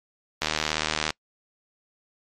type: click train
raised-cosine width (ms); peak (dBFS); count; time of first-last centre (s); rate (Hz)
0.2; -6; 54; 0.42-1.105; 77.4
effects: noise-tail reverb RT60 0.1 s tail -26 dB re dry + MP3 64 kbps